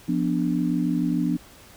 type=chord; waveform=sine; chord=B diminished; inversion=second; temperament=equal; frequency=174.61 / 246.9 / 293.7 Hz; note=F3 / B3 / D4; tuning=0 / 0 / 0 cents; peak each=-25 dBFS; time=0.08-1.37 s; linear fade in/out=10 ms; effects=pink hiss -49 dBFS RMS until 1.76 s